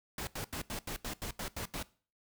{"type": "noise bursts", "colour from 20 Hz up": "pink", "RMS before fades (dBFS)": -39, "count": 10, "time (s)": [0.18, 1.828], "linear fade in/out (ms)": 2, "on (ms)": 91, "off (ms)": 82, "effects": ["noise-tail reverb RT60 0.4 s tail -20 dB re dry"]}